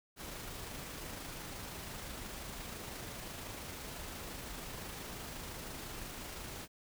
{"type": "noise with amplitude modulation", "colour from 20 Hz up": "pink", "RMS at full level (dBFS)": -44, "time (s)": [0.16, 6.68], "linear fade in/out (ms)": 50, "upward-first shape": "sine", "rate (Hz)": 25.8, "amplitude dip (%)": 25, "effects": []}